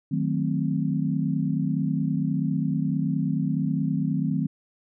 sine chord, D# diminished seventh, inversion none, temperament equal, 155.56 / 185 / 220 / 261.6 Hz, D#3 / F#3 / A3 / C4, 0 / 0 / 0 / 0 cents, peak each -26 / -28 / -30 / -28 dBFS, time 0.11-4.47 s, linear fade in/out 10 ms, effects none

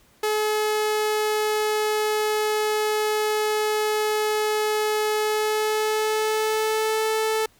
sawtooth tone with pitch glide, 427.1 to 438.3 Hz, G#4 to A4, +48 to -7 cents, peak -17 dBFS, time 0.23-7.46 s, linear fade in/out 5 ms, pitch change +45 cents, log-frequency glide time 5.18-7.08 s, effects pink hiss -58 dBFS RMS until 7.59 s

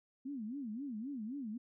sine tone with vibrato, 246.2 Hz, B3, 5 cents flat, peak -39 dBFS, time 0.25-1.58 s, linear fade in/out 10 ms, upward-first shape sine, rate 3.8 Hz, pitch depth 280 cents each way, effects none

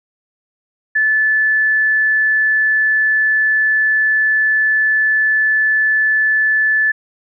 sine tone, 1740 Hz, A6, 20 cents flat, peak -11 dBFS, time 0.95-6.92 s, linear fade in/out 10 ms, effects none

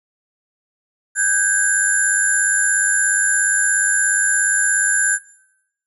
sine tone cluster, 1537 / 1634 / 7170 / 10630 Hz, G6 / G#6 / A8 / E9, -35 / -29 / +32 / +13 cents, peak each -20 dBFS, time 1.15-5.19 s, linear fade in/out 50 ms, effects noise-tail reverb RT60 0.8 s tail -19 dB re dry

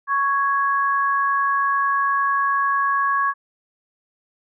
sine tone pair together, 1112.2 / 1661.2 Hz, C#6 / G#6, +5 / 0 cents, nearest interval perfect fifth, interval 695 cents, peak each -18 / -23 dBFS, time 0.07-3.34 s, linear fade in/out 50 ms, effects none

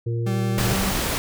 harmonic tone, 116.54 Hz, A#2, in tune, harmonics 1 / 3 / 4, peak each -22 / -32 / -34 dBFS, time 0.06-0.74 s, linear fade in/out 10 ms
40% pulse tone with vibrato, 193.3 Hz, G3, 24 cents flat, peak -24 dBFS, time 0.26-0.91 s, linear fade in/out 10 ms, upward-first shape sine, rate 11 Hz, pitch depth 11 cents each way
pink noise, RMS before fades -24 dBFS, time 0.58-1.18 s, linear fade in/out 0 ms
effects none

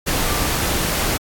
sine tone in noise, 1179 Hz, D6, 6 cents sharp, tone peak -30 dBFS, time 0.26-0.47 s, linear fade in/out 20 ms, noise pink, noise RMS -20 dBFS, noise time 0.06-1.18 s, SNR -13 dB, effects AAC 64 kbps

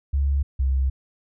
sine tone pair in turn, 69.7 / 66.38 Hz, C#2 / C2, +10 / +26 cents, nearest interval minor second, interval 84 cents, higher first, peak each -18 dBFS, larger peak neither, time 0.13-0.43 / 0.59-0.9 s, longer second, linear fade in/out 10 ms, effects none

